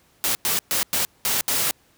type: noise bursts at uneven times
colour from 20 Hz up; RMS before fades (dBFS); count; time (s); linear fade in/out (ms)
white; -22; 6; 0.24-0.35 / 0.45-0.59 / 0.71-0.83 / 0.93-1.05 / 1.25-1.41 / 1.48-1.71; 0
effects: pink hiss -59 dBFS RMS until 1.97 s + high-pass 60 Hz 12 dB/octave